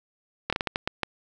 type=slowing click train; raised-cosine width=0.3 ms; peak=-9 dBFS; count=8; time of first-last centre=0.5-1.033 s; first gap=26 ms; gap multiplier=1.35; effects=none